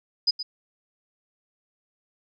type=tone with echo; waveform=sine; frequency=4978 Hz; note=D#8; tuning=in tune; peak=-17 dBFS; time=0.27-0.31 s; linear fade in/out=10 ms; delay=120 ms; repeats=1; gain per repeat=-11 dB; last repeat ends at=0.43 s; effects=none